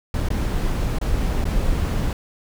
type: noise with dropouts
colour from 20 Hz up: brown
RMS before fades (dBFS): -21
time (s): 0.14-2.13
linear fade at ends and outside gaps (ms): 2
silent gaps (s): 0.287-0.303 / 0.986-1.013 / 1.442-1.453
effects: none